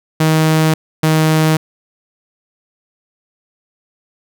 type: tone pair in turn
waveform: sawtooth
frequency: 157.9 / 157.33 Hz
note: D#3 / D#3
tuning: +26 / +20 cents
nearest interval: unison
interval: 6 cents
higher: first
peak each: -6 dBFS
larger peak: neither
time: 0.2-0.74 / 1.03-1.57 s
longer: neither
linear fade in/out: 5 ms
effects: none